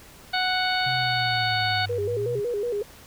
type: harmonic tone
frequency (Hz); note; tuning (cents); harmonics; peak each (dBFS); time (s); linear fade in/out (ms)
740; F#5; 0; 1 / 2 / 3 / 4 / 5 / 6; -26 / -27 / -31 / -33 / -31 / -30; 0.33-1.86; 10
type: click train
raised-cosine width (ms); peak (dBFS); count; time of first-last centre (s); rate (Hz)
0.3; -33; 94; 0.65-1.956; 71.2
type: linear two-way sweep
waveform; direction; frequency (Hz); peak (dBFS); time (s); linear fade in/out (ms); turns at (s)
sine; down then up; 130.81 to 95.9 to 130.81; -31; 0.86-2.4; 5; 2.04
type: tone with vibrato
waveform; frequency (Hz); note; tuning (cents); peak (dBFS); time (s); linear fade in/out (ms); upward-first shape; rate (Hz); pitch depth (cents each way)
sine; 444; A4; +16; -24; 1.89-2.83; 10; square; 5.4; 140
effects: pink hiss -48 dBFS RMS until 3.06 s